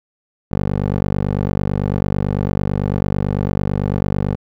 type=tone with band-pass filter; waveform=15% pulse; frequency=49 Hz; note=G1; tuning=in tune; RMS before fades=-19 dBFS; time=0.51-4.36 s; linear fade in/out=20 ms; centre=250 Hz; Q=0.55; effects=none